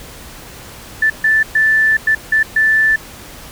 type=tone bursts at uneven times; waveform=sine; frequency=1760 Hz; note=A6; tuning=in tune; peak=-9 dBFS; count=6; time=1.02-1.1 / 1.24-1.43 / 1.55-1.97 / 2.07-2.15 / 2.32-2.43 / 2.56-2.96 s; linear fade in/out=5 ms; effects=pink hiss -35 dBFS RMS until 3.51 s